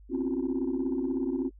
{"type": "tone cluster", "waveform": "sine", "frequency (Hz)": [254.6, 271.3, 339.7, 372], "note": ["C4", "C#4", "F4", "F#4"], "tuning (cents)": [-47, -37, -48, 9], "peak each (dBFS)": [-32, -29, -33, -34], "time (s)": [0.09, 1.51], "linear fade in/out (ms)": 50, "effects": ["tanh soft clip ceiling -21 dBFS", "added 50 Hz sine -49 dBFS peak until 1.59 s"]}